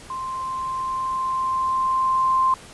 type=tone with level ramp; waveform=sine; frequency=1046.5 Hz; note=C6; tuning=in tune; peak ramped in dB=-27 to -15 dBFS; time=0.1-2.54 s; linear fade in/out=2 ms; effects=pink hiss -43 dBFS RMS until 2.73 s + resampled to 24000 Hz